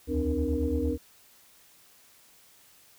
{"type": "tone cluster", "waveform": "sine", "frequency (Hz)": [70.7, 79.5, 260.6, 301.4, 469.9], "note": ["C#2", "D#2", "C4", "D4", "A#4"], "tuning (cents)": [35, 38, -7, 45, 14], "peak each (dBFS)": -31, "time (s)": [0.07, 0.98], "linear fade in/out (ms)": 50, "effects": ["tanh soft clip ceiling -15 dBFS", "white hiss -58 dBFS RMS until 2.98 s"]}